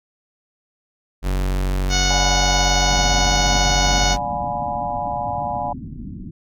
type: tone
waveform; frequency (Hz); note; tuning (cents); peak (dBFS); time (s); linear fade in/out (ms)
45% pulse; 46.89; F#1; +24; -18; 1.22-4.19; 50
type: harmonic tone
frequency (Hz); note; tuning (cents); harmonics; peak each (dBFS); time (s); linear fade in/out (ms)
733; F#5; -16; 1 / 2 / 3 / 4 / 5 / 6 / 7 / 8 / 9; -27 / -27 / -27 / -27 / -27 / -27 / -27 / -27 / -27; 1.89-4.17; 50
type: chord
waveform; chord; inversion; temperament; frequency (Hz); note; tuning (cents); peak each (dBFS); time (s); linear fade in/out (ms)
sine; D diminished seventh; none; equal with one note detuned; 587.3 / 715.2 / 830.6 / 987.8; D5 / F5 / Ab5 / Cb6; 0 / +41 / 0 / 0; -30 / -26 / -25 / -30; 2.1-5.73; 5
type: low-pass noise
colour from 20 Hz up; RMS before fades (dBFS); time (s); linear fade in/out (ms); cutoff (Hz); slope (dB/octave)
white; -32; 2.9-6.31; 10; 270; 48
effects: none